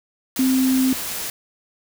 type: tone in noise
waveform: sine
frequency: 260.7 Hz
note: C4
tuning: 6 cents flat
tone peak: -15 dBFS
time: 0.39-0.93 s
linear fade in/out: 2 ms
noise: white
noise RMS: -28 dBFS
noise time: 0.36-1.3 s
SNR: +10 dB
effects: none

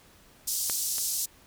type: band-pass noise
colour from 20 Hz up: pink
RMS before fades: -30 dBFS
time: 0.47-1.26 s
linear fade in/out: 10 ms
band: 5300 to 15000 Hz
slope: 24 dB/octave
type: clicks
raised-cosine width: 0.3 ms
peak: -17 / -24 dBFS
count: 2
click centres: 0.698 / 0.983 s
effects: pink hiss -57 dBFS RMS until 1.46 s

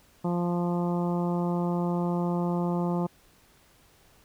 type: harmonic tone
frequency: 174.61 Hz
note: F3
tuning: in tune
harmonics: 1 / 2 / 3 / 4 / 5 / 6 / 7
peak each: -26 / -32 / -36 / -38 / -37 / -41 / -45 dBFS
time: 0.24-3.07 s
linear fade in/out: 10 ms
effects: pink hiss -60 dBFS RMS until 4.24 s

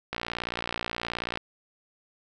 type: click train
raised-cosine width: 0.3 ms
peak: -14 dBFS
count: 74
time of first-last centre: 0.13-1.374 s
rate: 58.7 Hz
effects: none

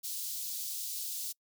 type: high-pass noise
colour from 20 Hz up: white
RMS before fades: -38 dBFS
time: 0.03-1.33 s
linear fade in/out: 20 ms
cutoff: 3800 Hz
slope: 24 dB/octave
effects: noise-tail reverb RT60 0.1 s tail -25 dB re dry

